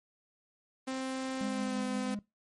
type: tone with pitch glide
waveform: sawtooth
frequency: 262.4 to 256 Hz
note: C4 to C4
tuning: +5 to -38 cents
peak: -30 dBFS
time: 0.87-2.15 s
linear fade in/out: 10 ms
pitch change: -43 cents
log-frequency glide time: 1.48-1.8 s
type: tone with tremolo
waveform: triangle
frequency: 206.4 Hz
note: G#3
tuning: 10 cents flat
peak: -31 dBFS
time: 1.41-2.19 s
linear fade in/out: 0 ms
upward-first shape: triangle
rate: 5.9 Hz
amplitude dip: 40%
effects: noise-tail reverb RT60 0.2 s tail -20 dB re dry + MP3 48 kbps